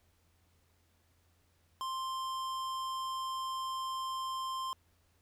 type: tone with tanh clipping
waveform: sine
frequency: 1050 Hz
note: C6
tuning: 6 cents sharp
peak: -37 dBFS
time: 1.81-4.73 s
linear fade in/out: 0 ms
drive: 17 dB
effects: added 85 Hz sine -70 dBFS peak until 5.21 s + pink hiss -73 dBFS RMS until 5.21 s